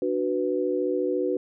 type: chord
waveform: sine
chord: B minor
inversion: first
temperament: just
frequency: 296.3 / 370.4 / 493.9 Hz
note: D4 / F#4 / B4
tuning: +15 / +2 / 0 cents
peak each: -29 / -26 / -27 dBFS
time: 0.02-1.37 s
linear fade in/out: 2 ms
effects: none